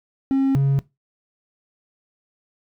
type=tone pair in turn; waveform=triangle; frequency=270 / 137.92 Hz; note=C#4 / C#3; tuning=-45 / -8 cents; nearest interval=octave; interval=1163 cents; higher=first; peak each=-13 / -12 dBFS; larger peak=second; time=0.31-0.55 / 0.55-0.79 s; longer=neither; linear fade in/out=0 ms; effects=noise-tail reverb RT60 0.2 s tail -20 dB re dry + tanh soft clip ceiling -10 dBFS